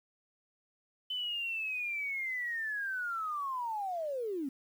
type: linear sweep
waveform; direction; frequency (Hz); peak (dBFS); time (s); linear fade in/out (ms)
sine; down; 3041 to 254.7; -33; 1.1-4.49; 5
effects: 10-bit